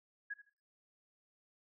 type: tone with echo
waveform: sine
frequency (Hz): 1664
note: G#6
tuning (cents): +3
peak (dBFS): -38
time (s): 0.3-0.34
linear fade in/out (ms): 10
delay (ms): 80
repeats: 2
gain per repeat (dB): -14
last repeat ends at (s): 0.5
effects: noise-tail reverb RT60 0.4 s tail -20 dB re dry